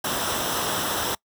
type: noise with comb filter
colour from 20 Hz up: pink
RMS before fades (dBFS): -26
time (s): 0.04-1.15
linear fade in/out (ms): 5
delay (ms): 0.44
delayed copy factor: -0.6
effects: noise-tail reverb RT60 0.1 s tail -24 dB re dry + high-pass 80 Hz 12 dB/octave